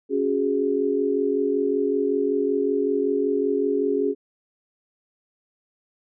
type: chord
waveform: sine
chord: C# suspended fourth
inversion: none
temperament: equal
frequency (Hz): 277.2 / 370 / 415.3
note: C#4 / F#4 / G#4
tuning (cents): 0 / 0 / 0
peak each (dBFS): -25 / -26 / -22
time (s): 0.09-4.15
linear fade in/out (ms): 50
effects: none

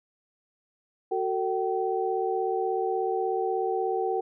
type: tone cluster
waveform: sine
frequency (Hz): 371.8 / 448.3 / 768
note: F#4 / A4 / G5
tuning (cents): +8 / +32 / -36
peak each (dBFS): -29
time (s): 1.11-4.21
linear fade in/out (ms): 10
effects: none

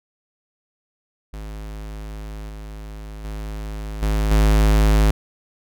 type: tone with level steps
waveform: square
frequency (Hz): 52.6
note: G#1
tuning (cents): +23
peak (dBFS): -31 / -33 / -28 / -18 / -13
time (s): 1.33-5.11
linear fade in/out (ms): 5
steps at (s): 2.49 / 3.24 / 4.02 / 4.31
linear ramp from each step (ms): 5
effects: none

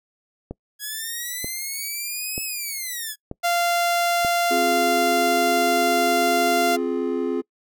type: click train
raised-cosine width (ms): 2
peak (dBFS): -17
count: 5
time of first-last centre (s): 0.51-4.248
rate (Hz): 1.07
type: linear two-way sweep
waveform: 5% pulse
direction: up then down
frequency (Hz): 1661.2 to 2596 to 1661.2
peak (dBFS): -18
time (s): 0.79-3.16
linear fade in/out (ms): 50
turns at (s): 2.43
type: tone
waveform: sawtooth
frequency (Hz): 693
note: F5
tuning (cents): -14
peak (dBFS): -15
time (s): 3.43-6.77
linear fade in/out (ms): 20
type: chord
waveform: triangle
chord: F minor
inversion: second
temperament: just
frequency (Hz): 261.9 / 349.2 / 419.1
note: C4 / F4 / Ab4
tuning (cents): +2 / 0 / +16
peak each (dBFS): -24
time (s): 4.5-7.42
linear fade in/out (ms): 20
effects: noise-tail reverb RT60 0.1 s tail -25 dB re dry

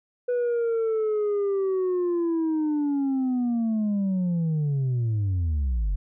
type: linear sweep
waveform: sine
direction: down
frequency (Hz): 493.9 to 43.65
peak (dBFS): -19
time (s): 0.28-5.96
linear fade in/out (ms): 10
effects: tanh soft clip ceiling -21 dBFS

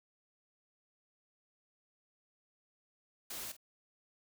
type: noise with echo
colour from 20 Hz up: white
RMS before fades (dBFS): -43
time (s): 3.3-3.52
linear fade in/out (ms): 5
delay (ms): 47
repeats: 1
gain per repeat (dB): -14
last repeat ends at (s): 3.567
effects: none

